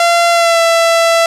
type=tone with pitch glide; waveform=sawtooth; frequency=685 to 667.4 Hz; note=F5 to E5; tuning=-34 to +21 cents; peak=-4 dBFS; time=0-1.26 s; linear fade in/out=2 ms; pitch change=-45 cents; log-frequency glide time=0.31-0.6 s; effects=low-pass 9000 Hz 12 dB/octave + 7-bit